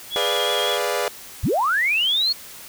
sine tone with vibrato, 3311 Hz, G#7, 6 cents flat, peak -23 dBFS, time 0.1-0.79 s, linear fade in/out 50 ms, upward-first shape triangle, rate 5.4 Hz, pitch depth 42 cents each way
sawtooth chord, G# diminished seventh, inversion none, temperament equal, 415.3 / 493.9 / 587.3 / 698.5 Hz, G#4 / B4 / D5 / F5, 0 / 0 / 0 / 0 cents, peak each -23 / -22 / -22 / -25 dBFS, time 0.16-1.08 s, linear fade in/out 0 ms
sine linear sweep, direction up, 36.71 to 4408 Hz, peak -17 dBFS, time 1.43-2.33 s, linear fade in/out 10 ms
effects white hiss -40 dBFS RMS until 2.68 s

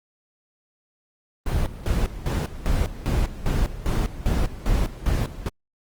brown noise with tremolo, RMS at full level -21 dBFS, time 1.46-5.49 s, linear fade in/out 5 ms, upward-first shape square, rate 2.5 Hz, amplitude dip 80%, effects Opus 24 kbps

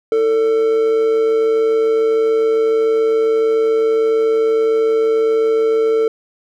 triangle tone with amplitude modulation, 446.4 Hz, A4, 25 cents sharp, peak -8 dBFS, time 0.12-6.08 s, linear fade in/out 2 ms, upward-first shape sine, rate 127 Hz, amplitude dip 40%, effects none

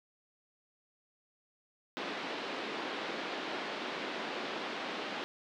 pink band-pass noise, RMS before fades -39 dBFS, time 1.97-5.24 s, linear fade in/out 0 ms, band 250 to 4000 Hz, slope 24 dB/octave, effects none

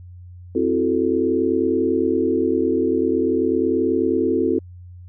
sine chord, F# half-diminished seventh, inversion second, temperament equal, 261.6 / 329.6 / 370 / 440 Hz, C4 / E4 / F#4 / A4, 0 / 0 / 0 / 0 cents, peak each -22 dBFS, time 0.55-4.59 s, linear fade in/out 5 ms, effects added 89 Hz sine -37 dBFS peak until 5.08 s

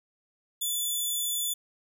10% pulse tone, 3476 Hz, A7, 22 cents flat, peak -20 dBFS, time 0.61-1.54 s, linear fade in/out 10 ms, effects none

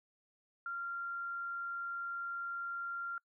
sine tone, 1385 Hz, F6, 15 cents flat, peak -37 dBFS, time 0.66-3.18 s, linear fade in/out 2 ms, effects noise-tail reverb RT60 0.1 s tail -26 dB re dry

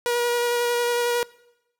sawtooth tone with vibrato, 479.8 Hz, A#4, 50 cents sharp, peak -17 dBFS, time 0.06-1.23 s, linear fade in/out 0 ms, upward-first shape square, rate 11 Hz, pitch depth 9 cents each way, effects noise-tail reverb RT60 0.9 s tail -22 dB re dry

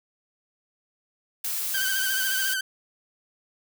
blue noise, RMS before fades -29 dBFS, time 1.44-2.54 s, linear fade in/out 5 ms
sawtooth tone with vibrato, 1548 Hz, G6, 22 cents flat, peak -22 dBFS, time 1.74-2.61 s, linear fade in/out 5 ms, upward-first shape sine, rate 14 Hz, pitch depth 49 cents each way
effects none

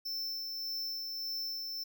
square tone with tremolo, 5330 Hz, E8, 18 cents sharp, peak -35 dBFS, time 0.05-1.84 s, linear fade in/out 10 ms, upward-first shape sine, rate 1.7 Hz, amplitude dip 30%, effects none

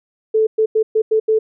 sine tone bursts at uneven times, 438 Hz, A4, 8 cents flat, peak -11 dBFS, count 6, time 0.34-0.47 / 0.58-0.66 / 0.75-0.83 / 0.95-1.02 / 1.11-1.2 / 1.28-1.39 s, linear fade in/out 10 ms, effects none

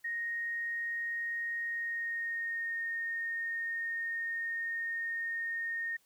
sine tone with pitch glide, 1864.7 to 1843.3 Hz, A#6 to A#6, 0 to -20 cents, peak -33 dBFS, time 0.04-5.97 s, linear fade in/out 10 ms, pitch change -20 cents, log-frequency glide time 1.66-2.81 s, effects white hiss -70 dBFS RMS until 6.05 s

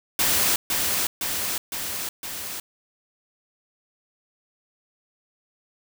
white noise with echo, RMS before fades -21 dBFS, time 0.19-0.56 s, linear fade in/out 2 ms, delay 510 ms, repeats 4, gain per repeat -3 dB, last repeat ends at 2.6 s, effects none

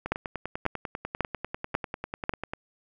two click trains, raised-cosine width 0.5 ms, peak -10 / -17 dBFS, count 5 / 26, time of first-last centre 0.12-2.294 / 0.06-2.535 s, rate 1.84 / 10.1 Hz, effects none

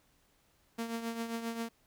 sawtooth tone with tremolo, 230 Hz, A#3, 23 cents flat, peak -29 dBFS, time 0.78-1.69 s, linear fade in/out 10 ms, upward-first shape triangle, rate 7.5 Hz, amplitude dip 65%, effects pink hiss -70 dBFS RMS until 1.86 s

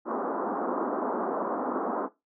pink band-pass noise, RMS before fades -30 dBFS, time 0.05-2.09 s, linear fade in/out 50 ms, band 230 to 1300 Hz, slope 48 dB/octave, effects noise-tail reverb RT60 0.2 s tail -17 dB re dry

